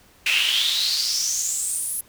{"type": "noise with high-pass filter sweep", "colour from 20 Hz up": "brown", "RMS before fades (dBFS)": -23, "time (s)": [0.26, 2.01], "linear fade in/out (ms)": 5, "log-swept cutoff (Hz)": [2500, 11000], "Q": 6.5, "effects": ["pink hiss -54 dBFS RMS until 2.08 s"]}